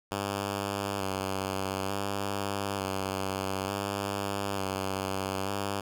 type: tone with vibrato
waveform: 5% pulse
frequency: 98 Hz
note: G2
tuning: in tune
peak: -19 dBFS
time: 0.11-5.81 s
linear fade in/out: 10 ms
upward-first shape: square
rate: 0.56 Hz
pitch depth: 31 cents each way
effects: none